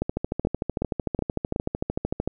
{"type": "two click trains", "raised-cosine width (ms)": 2, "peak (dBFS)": [-11, -11], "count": [31, 4], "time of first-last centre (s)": [[0.02, 2.276], [0.45, 1.561]], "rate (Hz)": [13.3, 2.7], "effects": []}